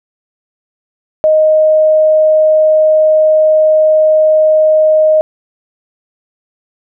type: tone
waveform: sine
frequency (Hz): 622.3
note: D#5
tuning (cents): 0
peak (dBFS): -5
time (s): 1.24-5.21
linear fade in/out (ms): 0
effects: none